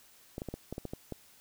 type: clicks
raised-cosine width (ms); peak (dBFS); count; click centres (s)
2; -24; 9; 0.381 / 0.419 / 0.487 / 0.54 / 0.726 / 0.781 / 0.853 / 0.935 / 1.123
effects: white hiss -60 dBFS RMS until 1.4 s